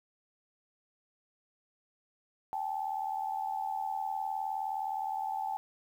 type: tone pair together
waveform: sine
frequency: 784 / 863.5 Hz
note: G5 / A5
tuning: 0 / -33 cents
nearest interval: major second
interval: 167 cents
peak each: -35 / -35 dBFS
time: 2.53-5.57 s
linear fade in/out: 0 ms
effects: 10-bit